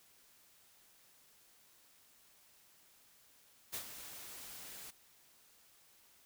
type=noise with ADSR envelope; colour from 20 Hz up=white; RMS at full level=-40 dBFS; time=3.72-4.91 s; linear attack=24 ms; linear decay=87 ms; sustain=-10 dB; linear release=13 ms; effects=white hiss -66 dBFS RMS until 6.25 s